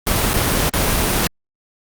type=noise with dropouts; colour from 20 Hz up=pink; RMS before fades=-17 dBFS; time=0.07-1.27 s; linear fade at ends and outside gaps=0 ms; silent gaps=0.332-0.34 / 0.694-0.737 s; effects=Opus 24 kbps